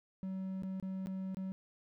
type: tone with dropouts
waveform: triangle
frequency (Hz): 189.6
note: F#3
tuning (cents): +43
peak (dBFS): -35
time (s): 0.23-1.52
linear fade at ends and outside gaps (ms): 0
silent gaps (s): 0.623-0.634 / 0.799-0.826 / 1.06-1.07 / 1.346-1.37
effects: none